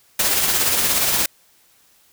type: noise with tremolo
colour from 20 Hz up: white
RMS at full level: -17 dBFS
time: 0.19-1.26 s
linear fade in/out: 5 ms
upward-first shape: sine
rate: 17 Hz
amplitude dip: 35%
effects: white hiss -56 dBFS RMS until 2.12 s